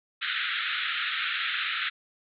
pink band-pass noise, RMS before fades -30 dBFS, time 0.21-1.9 s, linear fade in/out 20 ms, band 1300 to 3900 Hz, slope 96 dB/octave, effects none

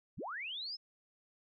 sine linear sweep, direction up, 32.7 to 5274 Hz, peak -39 dBFS, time 0.17-0.77 s, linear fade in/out 20 ms, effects none

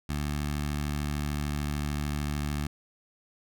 15% pulse tone with notch filter, 73.42 Hz, D2, in tune, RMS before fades -31 dBFS, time 0.09-2.67 s, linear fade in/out 5 ms, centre 510 Hz, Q 0.81, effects none

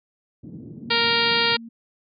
pink band-pass noise, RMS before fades -39 dBFS, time 0.43-1.56 s, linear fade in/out 10 ms, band 130 to 300 Hz, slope 24 dB/octave
sine tone, 230 Hz, A#3, 23 cents flat, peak -36 dBFS, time 0.82-1.69 s, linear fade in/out 10 ms
harmonic tone, 466.2 Hz, A#4, in tune, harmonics 1 / 2 / 3 / 4 / 5 / 6 / 7 / 8 / 9 / 10, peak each -27 / -27 / -27 / -27 / -27 / -27 / -27 / -27 / -27 / -27 dBFS, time 0.9-1.57 s, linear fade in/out 10 ms
effects none

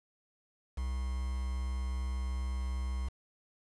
triangle tone with quantisation, 64.1 Hz, C2, 35 cents flat, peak -30 dBFS, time 0.77-3.09 s, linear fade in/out 10 ms, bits 8, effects resampled to 24000 Hz

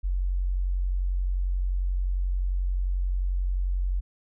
sine tone, 45.67 Hz, F#1, 22 cents flat, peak -23 dBFS, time 0.03-4.01 s, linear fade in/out 20 ms, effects none

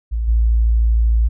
sine tone with level steps, 56.5 Hz, A1, 47 cents sharp, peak -17 / -11 dBFS, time 0.11-1.29 s, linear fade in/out 20 ms, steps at 0.27 s, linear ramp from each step 20 ms, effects none

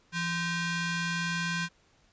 sawtooth ring-modulated tone, 863 Hz, A5, 34 cents flat, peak -22 dBFS, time 0.12-1.69 s, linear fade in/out 50 ms, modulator 693 Hz, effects pink hiss -65 dBFS RMS until 2.12 s + resampled to 16000 Hz

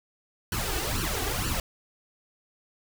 pink noise with flanger, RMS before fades -29 dBFS, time 0.52-1.6 s, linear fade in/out 2 ms, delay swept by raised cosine 0.68 to 2.68 ms, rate 2.1 Hz, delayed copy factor +0.8, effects none

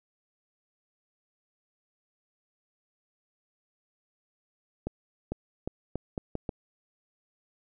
accelerating click train, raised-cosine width 2 ms, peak -18 dBFS, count 7, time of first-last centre 4.87-6.492 s, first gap 450 ms, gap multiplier 0.79, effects none

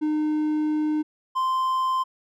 triangle tone pair in turn, 305.3 / 1040.9 Hz, D#4 / C6, -33 / -9 cents, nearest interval octave + major sixth, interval 2124 cents, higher second, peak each -19 dBFS, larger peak neither, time 0.01-1.03 / 1.35-2.04 s, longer first, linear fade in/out 20 ms, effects none

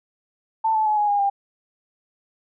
sine tone with pitch steps, 888 / 869.2 / 850.8 / 832.9 / 815.2 / 798 Hz, A5 / A5 / G#5 / G#5 / G#5 / G5, +16 / -21 / +42 / +5 / -32 / +31 cents, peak -17 dBFS, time 0.64-1.3 s, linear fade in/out 10 ms, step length 110 ms, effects none

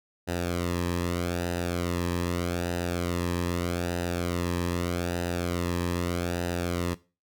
sawtooth tone with flanger, 87.31 Hz, F2, in tune, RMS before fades -29 dBFS, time 0.27-6.95 s, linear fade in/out 20 ms, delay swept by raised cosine 0.9 to 1.4 ms, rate 0.81 Hz, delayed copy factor -0.7, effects noise-tail reverb RT60 0.3 s tail -18 dB re dry

